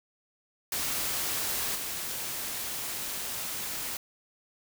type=noise with level steps; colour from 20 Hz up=white; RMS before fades=-31 / -35 dBFS; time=0.72-3.97 s; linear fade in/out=2 ms; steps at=1.75 s; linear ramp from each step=10 ms; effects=none